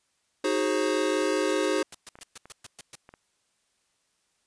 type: chord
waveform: square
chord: Ab dominant seventh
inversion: second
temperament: equal with one note detuned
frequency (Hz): 311.1 / 370 / 415.3 / 534.2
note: Eb4 / Gb4 / Ab4 / C5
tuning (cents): 0 / 0 / 0 / +36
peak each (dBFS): -30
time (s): 0.44-1.83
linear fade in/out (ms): 5
type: clicks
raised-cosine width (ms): 0.5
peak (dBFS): -32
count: 7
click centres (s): 1.226 / 1.925 / 2.155 / 2.188 / 2.456 / 3.091 / 3.139
type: noise bursts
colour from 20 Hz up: white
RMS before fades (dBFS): -41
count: 11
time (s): 1.49-2.954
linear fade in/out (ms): 2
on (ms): 24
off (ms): 120
effects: white hiss -72 dBFS RMS until 4.46 s + resampled to 22050 Hz